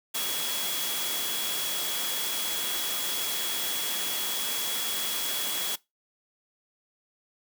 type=tone in noise; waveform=sine; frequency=3347 Hz; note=G#7; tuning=13 cents sharp; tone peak=-34 dBFS; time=0.14-5.76 s; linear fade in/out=10 ms; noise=white; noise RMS=-31 dBFS; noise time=0.14-5.76 s; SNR=-6 dB; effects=noise-tail reverb RT60 0.2 s tail -21 dB re dry + high-pass 200 Hz 12 dB/octave